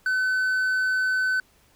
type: tone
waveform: triangle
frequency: 1515 Hz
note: F#6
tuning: 40 cents sharp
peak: -19 dBFS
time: 0.06-1.4 s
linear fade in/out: 2 ms
effects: pink hiss -60 dBFS RMS until 1.75 s